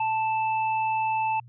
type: tone with tanh clipping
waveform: sine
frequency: 880 Hz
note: A5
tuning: in tune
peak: -25 dBFS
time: 0-1.4 s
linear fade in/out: 5 ms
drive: 16 dB
effects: added 120 Hz sine -46 dBFS peak until 1.48 s + resampled to 8000 Hz